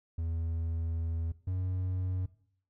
triangle tone pair in turn, 82.4 / 92.28 Hz, E2 / F#2, 0 / -4 cents, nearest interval major second, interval 196 cents, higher second, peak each -29 / -28 dBFS, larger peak second, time 0.18-1.32 / 1.47-2.26 s, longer first, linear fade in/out 5 ms, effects noise-tail reverb RT60 0.6 s tail -18 dB re dry

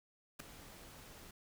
pink noise with ADSR envelope, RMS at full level -41 dBFS, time 0.39-1.31 s, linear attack 12 ms, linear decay 3 ms, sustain -14 dB, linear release 4 ms, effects none

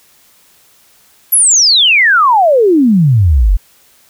sine exponential sweep, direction down, 11840 to 41.06 Hz, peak -5 dBFS, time 1.32-3.57 s, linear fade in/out 10 ms, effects white hiss -48 dBFS RMS until 4.09 s

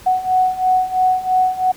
sine beating tone pair, 740 / 743 Hz, F#5 / F#5, 0 / +7 cents, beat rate 3 Hz, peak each -18 / -15 dBFS, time 0.06-1.72 s, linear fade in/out 10 ms, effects pink hiss -42 dBFS RMS until 1.76 s

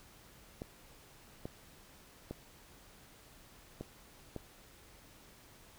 clicks, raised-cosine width 2 ms, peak -27 dBFS, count 5, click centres 0.619 / 1.455 / 2.31 / 3.81 / 4.363 s, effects pink hiss -59 dBFS RMS until 5.78 s

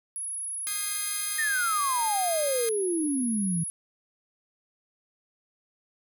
sine tone, 10490 Hz, E9, 10 cents flat, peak -31 dBFS, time 0.16-3.7 s, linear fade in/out 0 ms
5% pulse chord, Ab major, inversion second, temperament equal with one note detuned, 1244.5 / 1621.4 / 2093 Hz, Eb6 / Ab6 / C7, 0 / -42 / 0 cents, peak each -25 dBFS, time 0.67-2.69 s, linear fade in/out 0 ms
sine exponential sweep, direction down, 1864.7 to 157.8 Hz, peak -25 dBFS, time 1.38-3.64 s, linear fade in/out 10 ms
effects none

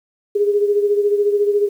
sine beating tone pair, 408.6 / 422.6 Hz, G#4 / G#4, -28 / +30 cents, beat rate 14 Hz, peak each -14 / -21 dBFS, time 0.35-1.69 s, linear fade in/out 10 ms, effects 8-bit

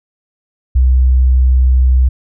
sine tone, 63.8 Hz, C2, 43 cents flat, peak -6 dBFS, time 0.75-2.09 s, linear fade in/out 10 ms, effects none

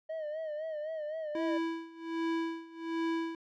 triangle tone with vibrato, 620 Hz, D#5, 6 cents flat, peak -33 dBFS, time 0.09-1.58 s, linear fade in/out 10 ms, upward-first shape sine, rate 3.9 Hz, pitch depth 74 cents each way
square tone with tremolo, 329.6 Hz, E4, in tune, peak -30 dBFS, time 1.35-3.35 s, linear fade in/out 2 ms, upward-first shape sine, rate 1.3 Hz, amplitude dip 90%
effects low-pass 3000 Hz 12 dB/octave

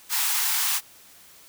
white high-pass noise, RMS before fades -24 dBFS, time 0.09-0.81 s, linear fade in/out 50 ms, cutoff 760 Hz, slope 96 dB/octave, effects white hiss -51 dBFS RMS until 1.48 s

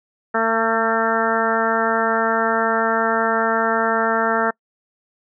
harmonic tone, 225.4 Hz, A3, 42 cents sharp, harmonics 1 / 2 / 3 / 4 / 5 / 6 / 7 / 8, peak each -26 / -23 / -23 / -24 / -28 / -22 / -26 / -27 dBFS, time 0.34-4.51 s, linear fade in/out 10 ms, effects noise-tail reverb RT60 0.1 s tail -26 dB re dry

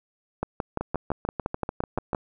two click trains, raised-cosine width 1 ms, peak -14 / -12 dBFS, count 10 / 11, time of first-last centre 0.81-2.132 / 0.43-2.148 s, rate 6.81 / 5.82 Hz, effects none

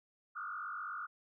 sine tone with frequency modulation, 1318.5 Hz, E6, in tune, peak -39 dBFS, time 0.35-1.07 s, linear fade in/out 20 ms, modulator 47.9 Hz, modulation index 3, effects none

